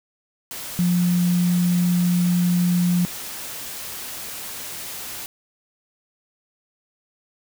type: tone in noise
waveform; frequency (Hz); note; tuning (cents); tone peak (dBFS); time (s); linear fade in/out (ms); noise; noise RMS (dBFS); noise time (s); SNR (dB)
sine; 176.7; F3; +21; -16; 0.79-3.05; 0; white; -33; 0.51-5.26; +14
effects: none